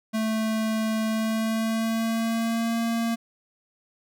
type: tone with pitch glide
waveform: square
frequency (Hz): 220 to 230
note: A3 to A#3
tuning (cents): 0 to -23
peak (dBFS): -24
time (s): 0.13-3.16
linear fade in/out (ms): 20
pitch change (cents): +77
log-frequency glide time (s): 1.08-2.79
effects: none